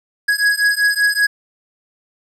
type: beating tone pair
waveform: square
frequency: 1661.2 / 1666.4 Hz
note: G#6 / G#6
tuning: 0 / +5 cents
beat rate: 5.2 Hz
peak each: -17 dBFS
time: 0.28-1.27 s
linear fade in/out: 10 ms
effects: low-pass 11000 Hz 12 dB/octave + 8-bit